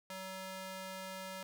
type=tone with high-pass filter; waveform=square; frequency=189.1 Hz; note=F#3; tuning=38 cents sharp; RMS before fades=-45 dBFS; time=0.1-1.43 s; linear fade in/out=2 ms; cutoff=470 Hz; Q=0.59; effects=none